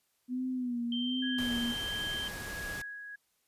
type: tone with vibrato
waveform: sine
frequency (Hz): 246.9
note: B3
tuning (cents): 0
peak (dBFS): -31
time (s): 0.28-1.75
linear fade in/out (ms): 50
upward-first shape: sine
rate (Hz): 1.3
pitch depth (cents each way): 73
type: tone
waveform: sine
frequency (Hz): 3136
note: G7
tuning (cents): 0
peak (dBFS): -35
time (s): 0.92-2.28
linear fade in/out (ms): 2
type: tone with tremolo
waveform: sine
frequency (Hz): 1661.2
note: G#6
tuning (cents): 0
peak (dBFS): -37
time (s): 1.22-3.16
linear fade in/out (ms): 10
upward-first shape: sine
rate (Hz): 1.5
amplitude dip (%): 45
type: noise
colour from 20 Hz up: pink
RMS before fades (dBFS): -42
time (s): 1.38-2.82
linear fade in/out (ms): 5
effects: white hiss -75 dBFS RMS until 3.47 s + resampled to 32000 Hz